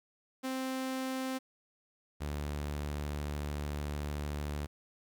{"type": "tone pair in turn", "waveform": "sawtooth", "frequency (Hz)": [261.6, 73.41], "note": ["C4", "D2"], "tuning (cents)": [0, 0], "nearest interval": "octave + minor seventh", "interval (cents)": 2200, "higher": "first", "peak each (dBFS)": [-30, -31], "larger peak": "first", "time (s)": [[0.43, 1.39], [2.2, 4.67]], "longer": "second", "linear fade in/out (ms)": 20, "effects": ["11-bit"]}